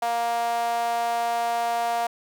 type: tone with high-pass filter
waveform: sawtooth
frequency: 234.3 Hz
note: A#3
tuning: 9 cents sharp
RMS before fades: -25 dBFS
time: 0.02-2.07 s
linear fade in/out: 5 ms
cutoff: 760 Hz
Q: 8.6
effects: none